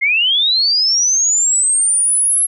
sine linear sweep, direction up, 2078 to 11175 Hz, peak -11 dBFS, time 0.01-2.47 s, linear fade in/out 20 ms, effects none

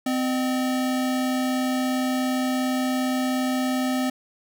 square tone pair together, 256.8 / 611.6 Hz, C4 / D#5, -32 / -30 cents, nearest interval octave + minor third, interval 1502 cents, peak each -23 / -32 dBFS, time 0.06-4.1 s, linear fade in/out 5 ms, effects none

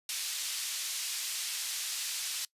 pink band-pass noise, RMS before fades -36 dBFS, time 0.09-2.45 s, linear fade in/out 2 ms, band 3600 to 11000 Hz, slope 12 dB/octave, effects noise-tail reverb RT60 0.1 s tail -22 dB re dry + resampled to 32000 Hz

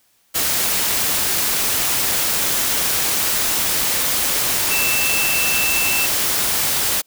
sine tone in noise, 2663 Hz, E7, 17 cents sharp, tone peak -20 dBFS, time 4.7-6.07 s, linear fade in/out 20 ms, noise white, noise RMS -19 dBFS, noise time 0.34-7.02 s, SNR -4 dB, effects white hiss -60 dBFS RMS until 7.06 s

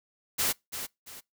white noise with echo, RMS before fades -27 dBFS, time 0.38-0.53 s, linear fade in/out 20 ms, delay 340 ms, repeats 2, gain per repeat -9 dB, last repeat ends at 1.21 s, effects noise-tail reverb RT60 0.2 s tail -25 dB re dry

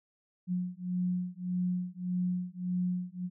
sine beating tone pair, 179.4 / 181.1 Hz, F3 / F#3, +47 / -37 cents, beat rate 1.7 Hz, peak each -33 / -33 dBFS, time 0.47-3.3 s, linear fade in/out 50 ms, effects none

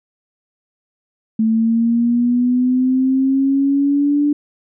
sine linear sweep, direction up, 220 to 293.7 Hz, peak -12 dBFS, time 1.39-4.33 s, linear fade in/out 5 ms, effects none

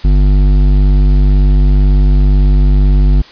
sine tone with hard clipping, 49 Hz, G1, in tune, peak -7 dBFS, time 0.04-3.22 s, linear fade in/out 10 ms, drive 11 dB, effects white hiss -36 dBFS RMS until 3.31 s + resampled to 11025 Hz

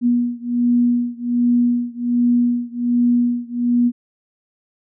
sine beating tone pair, 240.9 / 242.2 Hz, B3 / B3, -43 / -34 cents, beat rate 1.3 Hz, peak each -17 / -18 dBFS, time 0.01-3.92 s, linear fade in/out 50 ms, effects none

